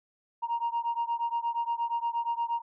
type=beating tone pair; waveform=sine; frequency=932.3 / 940.8 Hz; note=A#5 / A#5; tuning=0 / +16 cents; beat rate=8.5 Hz; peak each=-29 / -30 dBFS; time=0.42-2.62 s; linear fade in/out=20 ms; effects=tanh soft clip ceiling -23 dBFS